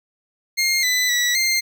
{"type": "tone with pitch steps", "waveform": "20% pulse", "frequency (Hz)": [2126, 2000, 1950, 2103], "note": ["C7", "B6", "B6", "C7"], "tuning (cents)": [27, 21, -23, 8], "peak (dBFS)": -12, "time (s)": [0.57, 1.61], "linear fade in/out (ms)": 20, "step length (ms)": 260, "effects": []}